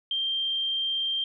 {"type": "tone", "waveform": "sine", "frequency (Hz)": 3169, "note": "G7", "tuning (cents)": 18, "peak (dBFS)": -25, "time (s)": [0.11, 1.24], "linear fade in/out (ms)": 2, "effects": []}